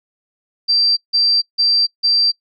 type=tone bursts; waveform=sine; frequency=4699 Hz; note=D8; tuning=in tune; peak=-11 dBFS; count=4; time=0.68-2.32 s; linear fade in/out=20 ms; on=290 ms; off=160 ms; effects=noise-tail reverb RT60 0.1 s tail -22 dB re dry